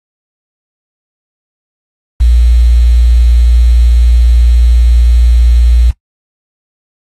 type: tone with quantisation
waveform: sine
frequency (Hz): 59.1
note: A#1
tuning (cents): +24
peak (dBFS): -3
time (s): 2.2-5.91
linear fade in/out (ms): 10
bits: 5
effects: noise-tail reverb RT60 0.1 s tail -18 dB re dry + AAC 32 kbps